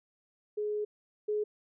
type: tone pair in turn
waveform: sine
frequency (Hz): 420 / 421.5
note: G#4 / G#4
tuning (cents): +19 / +26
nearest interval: unison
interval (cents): 7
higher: second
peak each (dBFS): -30 / -28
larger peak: second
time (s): 0.57-0.85 / 1.28-1.44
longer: first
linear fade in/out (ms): 10
effects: none